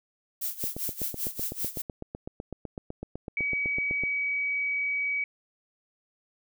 violet noise with tremolo, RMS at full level -30 dBFS, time 0.41-1.82 s, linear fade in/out 10 ms, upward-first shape sine, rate 5.1 Hz, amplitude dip 85%
click train, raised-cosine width 2 ms, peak -22 dBFS, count 28, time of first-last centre 0.64-4.036 s, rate 7.95 Hz
sine tone, 2271 Hz, C#7, 41 cents sharp, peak -26 dBFS, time 3.37-5.24 s, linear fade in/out 2 ms
effects none

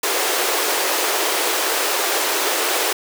pink high-pass noise, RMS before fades -20 dBFS, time 0.03-2.93 s, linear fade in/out 5 ms, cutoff 340 Hz, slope 48 dB/octave, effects none

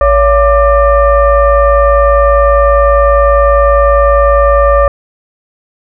sine tone with frequency modulation, 565 Hz, C#5, 33 cents sharp, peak -4 dBFS, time 0.01-4.88 s, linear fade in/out 2 ms, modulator 620 Hz, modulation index 1.1, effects none

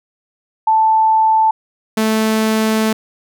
sine / sawtooth tone pair in turn, 880 / 219.2 Hz, A5 / A3, 0 / -6 cents, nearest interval 2 octaves, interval 2406 cents, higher first, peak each -9 dBFS, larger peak neither, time 0.67-1.51 / 1.97-2.93 s, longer second, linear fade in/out 5 ms, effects none

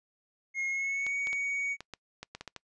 triangle tone with pitch glide, 2153 to 2242 Hz, C7 to C#7, +49 to +19 cents, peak -28 dBFS, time 0.54-1.77 s, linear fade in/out 50 ms, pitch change +70 cents, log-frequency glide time 0.68-1.15 s
clicks, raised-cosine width 0.2 ms, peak -23 dBFS, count 10, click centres 1.066 / 1.271 / 1.33 / 1.806 / 1.937 / 2.23 / 2.35 / 2.41 / 2.477 / 2.563 s
effects noise-tail reverb RT60 0.1 s tail -25 dB re dry + resampled to 22050 Hz

